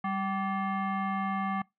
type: tone with frequency modulation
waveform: sine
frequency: 196 Hz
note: G3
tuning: in tune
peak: -28 dBFS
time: 0.04-1.62 s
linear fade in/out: 5 ms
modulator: 966 Hz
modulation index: 1.3
effects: noise-tail reverb RT60 0.2 s tail -24 dB re dry